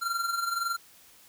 square tone with amplitude modulation, 1376 Hz, F6, 26 cents flat, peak -26 dBFS, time 0.01-0.77 s, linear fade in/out 20 ms, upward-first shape sine, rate 21.7 Hz, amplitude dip 60%, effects white hiss -56 dBFS RMS until 1.28 s

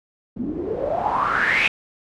white noise with low-pass filter sweep, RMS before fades -22 dBFS, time 0.36-1.68 s, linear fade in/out 5 ms, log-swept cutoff 230 to 2600 Hz, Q 8.2, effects none

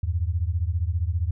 sine beating tone pair, 80.1 / 95.1 Hz, E2 / F#2, -49 / +48 cents, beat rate 15 Hz, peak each -24 / -26 dBFS, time 0.03-1.31 s, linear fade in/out 5 ms, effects none

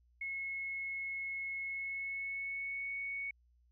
sine tone with pitch glide, 2180 to 2223 Hz, C#7 to C#7, -29 to +4 cents, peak -37 dBFS, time 0.21-3.31 s, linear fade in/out 5 ms, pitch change +33 cents, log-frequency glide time 1.63-2.94 s, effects added 60 Hz sine -66 dBFS peak until 3.71 s

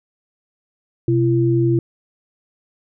sine tone pair together, 126.7 / 338.8 Hz, B2 / E4, +45 / +48 cents, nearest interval octave + perfect fourth, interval 1703 cents, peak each -16 dBFS, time 1.08-1.79 s, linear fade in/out 2 ms, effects none

